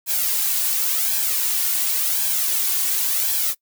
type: noise with flanger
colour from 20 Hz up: blue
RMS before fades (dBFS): -21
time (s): 0.06-3.55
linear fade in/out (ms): 50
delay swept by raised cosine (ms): 1.2 to 2.8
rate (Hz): 0.92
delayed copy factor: +0.65
effects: noise-tail reverb RT60 0.1 s tail -23 dB re dry